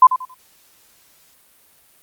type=tone with echo; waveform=sine; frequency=1021 Hz; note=C6; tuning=43 cents flat; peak=-3 dBFS; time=0.02-0.07 s; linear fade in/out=5 ms; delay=91 ms; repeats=3; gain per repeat=-12 dB; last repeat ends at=0.343 s; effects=white hiss -54 dBFS RMS until 2.02 s + Opus 32 kbps